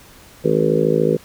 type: harmonic tone with a mistuned harmonic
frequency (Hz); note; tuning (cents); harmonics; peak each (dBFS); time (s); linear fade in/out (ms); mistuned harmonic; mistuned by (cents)
53.7; A1; -41; 3 / 4 / 5 / 6 / 7 / 8 / 9 / 10; -21 / -25 / -24 / -28 / -20 / -20 / -19 / -30; 0.44-1.17; 10; 3; -20
effects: pink hiss -45 dBFS RMS until 1.24 s